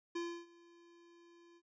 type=tone with ADSR envelope; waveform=square; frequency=342.4 Hz; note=F4; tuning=34 cents flat; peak=-37 dBFS; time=0.15-1.62 s; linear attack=9 ms; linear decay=300 ms; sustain=-24 dB; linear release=56 ms; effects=resampled to 16000 Hz